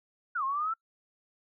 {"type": "exponential two-way sweep", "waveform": "sine", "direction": "down then up", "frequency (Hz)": [1525, 1050, 1353], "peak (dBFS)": -28, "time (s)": [0.35, 0.74], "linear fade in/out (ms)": 10, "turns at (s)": 0.44, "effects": ["noise-tail reverb RT60 0.1 s tail -24 dB re dry"]}